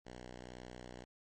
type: tone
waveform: 5% pulse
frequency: 61.74 Hz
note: B1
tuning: in tune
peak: -37 dBFS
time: 0.05-1.05 s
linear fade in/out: 20 ms
effects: low-pass 11000 Hz 12 dB/octave + MP3 32 kbps

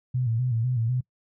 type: tone with vibrato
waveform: sine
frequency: 120 Hz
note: B2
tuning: 49 cents flat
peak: -22 dBFS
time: 0.14-1.01 s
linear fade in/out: 10 ms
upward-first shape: square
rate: 4 Hz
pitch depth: 91 cents each way
effects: noise-tail reverb RT60 0.1 s tail -23 dB re dry

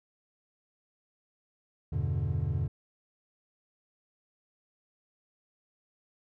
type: chord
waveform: triangle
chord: E minor seventh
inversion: none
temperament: equal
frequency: 82.41 / 98 / 123.47 / 146.83 Hz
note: E2 / G2 / B2 / D3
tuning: 0 / 0 / 0 / 0 cents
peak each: -31 dBFS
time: 1.92-2.68 s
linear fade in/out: 10 ms
effects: tanh soft clip ceiling -17 dBFS

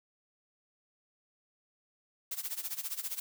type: noise with tremolo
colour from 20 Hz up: blue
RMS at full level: -35 dBFS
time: 2.31-3.2 s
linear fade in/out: 5 ms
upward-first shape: sine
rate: 15 Hz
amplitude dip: 85%
effects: none

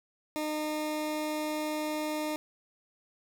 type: tone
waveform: 20% pulse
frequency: 305.4 Hz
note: D#4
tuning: 32 cents flat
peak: -26 dBFS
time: 0.36-2.36 s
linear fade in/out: 0 ms
effects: 9-bit

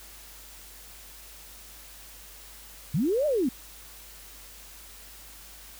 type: linear two-way sweep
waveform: sine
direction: up then down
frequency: 123.47 to 622.3 to 224.2 Hz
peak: -22 dBFS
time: 2.94-3.49 s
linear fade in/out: 5 ms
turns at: 3.26 s
effects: added 50 Hz sine -52 dBFS peak until 5.79 s + white hiss -48 dBFS RMS until 5.79 s

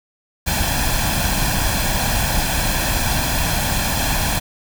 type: noise with comb filter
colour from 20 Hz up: pink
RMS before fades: -19 dBFS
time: 0.46-4.4 s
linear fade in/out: 20 ms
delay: 1.2 ms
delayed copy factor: +0.65
effects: none

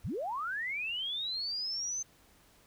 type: linear sweep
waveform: sine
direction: up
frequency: 49 to 6272 Hz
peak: -33 dBFS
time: 0.04-2.03 s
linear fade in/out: 10 ms
effects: pink hiss -63 dBFS RMS until 2.66 s

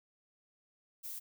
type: noise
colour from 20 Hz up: violet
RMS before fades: -43 dBFS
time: 1.03-1.2 s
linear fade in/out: 20 ms
effects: none

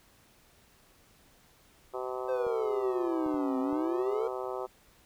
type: harmonic tone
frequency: 127.5 Hz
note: C3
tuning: 44 cents flat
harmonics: 3 / 4 / 5 / 6 / 7 / 8 / 9 / 10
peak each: -37 / -39 / -41 / -43 / -44 / -45 / -46 / -47 dBFS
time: 1.93-4.67 s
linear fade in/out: 20 ms
type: exponential two-way sweep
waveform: triangle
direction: down then up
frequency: 524 to 261.6 to 465.9 Hz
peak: -27 dBFS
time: 2.28-4.28 s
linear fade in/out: 10 ms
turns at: 3.59 s
type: clicks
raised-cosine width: 3 ms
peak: -35 dBFS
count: 4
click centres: 2.467 / 3.263 / 3.343 / 3.729 s
effects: pink hiss -62 dBFS RMS until 5.05 s

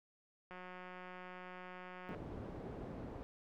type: click train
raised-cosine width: 0.5 ms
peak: -36 dBFS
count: 299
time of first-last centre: 0.51-2.147 s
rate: 182 Hz
type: low-pass noise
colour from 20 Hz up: white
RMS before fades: -47 dBFS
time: 2.09-3.23 s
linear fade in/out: 0 ms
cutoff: 420 Hz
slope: 12 dB/octave
effects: none

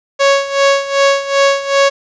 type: tone with tremolo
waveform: sawtooth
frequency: 554.4 Hz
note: C#5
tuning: in tune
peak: -3 dBFS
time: 0.19-1.9 s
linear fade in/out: 20 ms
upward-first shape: sine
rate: 2.6 Hz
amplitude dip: 80%
effects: resampled to 16000 Hz + 7-bit

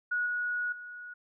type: tone with level steps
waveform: sine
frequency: 1458 Hz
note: F#6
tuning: 26 cents flat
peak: -27 / -29 / -41 dBFS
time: 0.11-1.14 s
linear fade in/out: 10 ms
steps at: 0.26 / 0.72 s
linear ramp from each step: 5 ms
effects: none

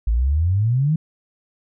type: exponential sweep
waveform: sine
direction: up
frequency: 52.4 to 164.1 Hz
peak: -15 dBFS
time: 0.07-0.96 s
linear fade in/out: 5 ms
effects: none

